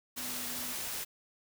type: tone in noise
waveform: sine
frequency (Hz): 246.9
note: B3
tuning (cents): 0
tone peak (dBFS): -48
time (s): 0.16-0.74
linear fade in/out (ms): 20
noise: white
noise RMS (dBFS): -38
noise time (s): 0.16-1.05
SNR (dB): -13
effects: none